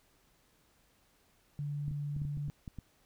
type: tone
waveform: sine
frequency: 145.2 Hz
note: D3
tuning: 19 cents flat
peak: -34 dBFS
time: 1.59-2.5 s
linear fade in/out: 0 ms
type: clicks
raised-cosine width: 5 ms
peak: -30 dBFS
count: 9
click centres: 1.881 / 1.912 / 2.165 / 2.218 / 2.251 / 2.373 / 2.483 / 2.678 / 2.787 s
effects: pink hiss -69 dBFS RMS until 3.05 s